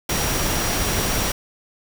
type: tone in noise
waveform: sine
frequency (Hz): 5700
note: F8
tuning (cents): +34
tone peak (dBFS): -31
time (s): 0.09-1.32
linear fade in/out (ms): 5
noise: pink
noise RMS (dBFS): -22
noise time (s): 0.09-1.32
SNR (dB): -12
effects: none